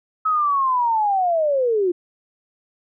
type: linear sweep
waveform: sine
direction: down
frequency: 1289 to 341.4 Hz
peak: -16 dBFS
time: 0.25-1.92 s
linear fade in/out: 10 ms
effects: none